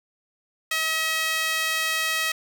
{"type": "tone with high-pass filter", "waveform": "sawtooth", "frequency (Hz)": 639, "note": "D#5", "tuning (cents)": 46, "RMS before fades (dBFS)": -25, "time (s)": [0.71, 2.32], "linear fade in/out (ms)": 5, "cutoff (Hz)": 2000, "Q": 1.5, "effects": []}